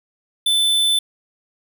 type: tone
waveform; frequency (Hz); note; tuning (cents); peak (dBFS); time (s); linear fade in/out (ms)
square; 3520; A7; 0; -15; 0.46-0.99; 5
effects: none